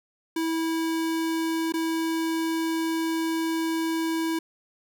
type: tone with dropouts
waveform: square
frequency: 325.9 Hz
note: E4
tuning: 20 cents flat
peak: -25 dBFS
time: 0.36-4.39 s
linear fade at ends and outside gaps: 5 ms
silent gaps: 1.723-1.738 s
effects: none